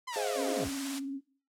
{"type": "linear sweep", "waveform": "sawtooth", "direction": "down", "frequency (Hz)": [1046.5, 46.25], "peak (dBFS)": -33, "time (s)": [0.07, 0.69], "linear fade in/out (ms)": 10}
{"type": "high-pass noise", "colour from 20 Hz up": "white", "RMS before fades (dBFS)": -38, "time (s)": [0.12, 1], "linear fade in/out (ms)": 20, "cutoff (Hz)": 520, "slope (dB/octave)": 48}
{"type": "chord", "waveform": "sine", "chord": "F minor seventh", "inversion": "first", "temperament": "just", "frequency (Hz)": [419.1, 523.8, 628.6, 698.5], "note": ["Ab4", "C5", "Eb5", "F5"], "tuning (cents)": [16, 2, 18, 0], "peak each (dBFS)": [-35, -36, -38, -38], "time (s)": [0.16, 0.64], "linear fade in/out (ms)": 2}
{"type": "tone with vibrato", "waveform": "sine", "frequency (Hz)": 274.3, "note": "C#4", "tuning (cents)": -18, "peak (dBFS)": -34, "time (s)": [0.35, 1.21], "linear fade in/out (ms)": 50, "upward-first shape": "triangle", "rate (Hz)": 18, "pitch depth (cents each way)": 47}
{"effects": ["noise-tail reverb RT60 0.4 s tail -17 dB re dry", "low-pass 9000 Hz 12 dB/octave"]}